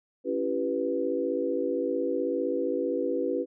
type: chord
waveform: sine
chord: C# half-diminished seventh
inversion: none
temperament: equal with one note detuned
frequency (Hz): 277.2 / 336.4 / 392 / 493.9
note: C#4 / E4 / G4 / B4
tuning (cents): 0 / +35 / 0 / 0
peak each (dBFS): -32 / -32 / -32 / -29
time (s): 0.24-3.46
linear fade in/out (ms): 50
effects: none